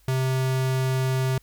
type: tone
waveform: square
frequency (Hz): 130.81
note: C3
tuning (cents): 0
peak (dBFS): -22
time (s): 0.08-1.38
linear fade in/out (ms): 2
effects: added 50 Hz sine -57 dBFS peak until 1.42 s + white hiss -62 dBFS RMS until 1.42 s